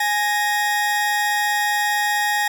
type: tone pair together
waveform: 40% pulse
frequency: 830.6 / 1864.7 Hz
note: G#5 / A#6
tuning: 0 / 0 cents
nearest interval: octave + major second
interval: 1400 cents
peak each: -20 dBFS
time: 0-2.48 s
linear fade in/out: 5 ms
effects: none